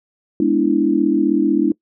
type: chord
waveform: sine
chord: E dominant seventh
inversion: first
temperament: equal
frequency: 207.7 / 246.9 / 293.7 / 329.6 Hz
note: G#3 / B3 / D4 / E4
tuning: 0 / 0 / 0 / 0 cents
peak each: -21 / -22 / -16 / -17 dBFS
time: 0.4-1.72 s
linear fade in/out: 2 ms
effects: noise-tail reverb RT60 0.1 s tail -23 dB re dry